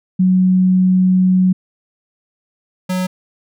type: tone pair in turn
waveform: sine / square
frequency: 185 / 184.09 Hz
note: F#3 / F#3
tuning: 0 / -9 cents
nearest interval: unison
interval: 9 cents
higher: first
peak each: -9 / -17 dBFS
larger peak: first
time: 0.19-1.53 / 2.89-3.07 s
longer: first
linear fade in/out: 10 ms
effects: none